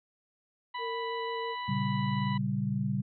harmonic tone, 987.8 Hz, B5, in tune, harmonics 1 / 2 / 3 / 4, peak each -35 / -41 / -45 / -47 dBFS, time 0.74-2.38 s, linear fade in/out 10 ms
sine tone with vibrato, 459 Hz, A#4, 27 cents flat, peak -35 dBFS, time 0.78-1.56 s, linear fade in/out 50 ms, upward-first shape square, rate 6.1 Hz, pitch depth 10 cents each way
sine chord, G diminished, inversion first, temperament equal, 116.54 / 138.59 / 196 Hz, Bb2 / Db3 / G3, 0 / 0 / 0 cents, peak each -34 / -32 / -31 dBFS, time 1.68-3.02 s, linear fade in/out 10 ms
effects none

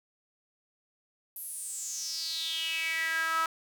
sawtooth tone with high-pass filter sweep, 324.9 Hz, E4, 25 cents flat, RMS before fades -33 dBFS, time 1.36-3.46 s, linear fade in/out 2 ms, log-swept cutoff 12000 to 1200 Hz, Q 6.6, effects none

